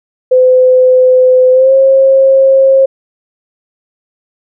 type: tone with pitch glide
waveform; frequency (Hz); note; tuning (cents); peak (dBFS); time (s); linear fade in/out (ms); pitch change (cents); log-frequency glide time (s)
sine; 510 to 536.3; C5 to C5; -44 to +43; -3; 0.31-2.86; 10; +87; 1.52-1.73
effects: none